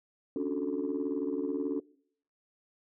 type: chord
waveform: sine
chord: D major seventh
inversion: third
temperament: just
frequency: 275.3 / 293.7 / 367.1 / 440.5 Hz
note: C#4 / D4 / F#4 / A4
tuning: -12 / 0 / -14 / +2 cents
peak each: -34 / -33 / -35 / -35 dBFS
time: 0.36-1.8 s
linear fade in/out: 2 ms
effects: noise-tail reverb RT60 0.6 s tail -22 dB re dry + tanh soft clip ceiling -23 dBFS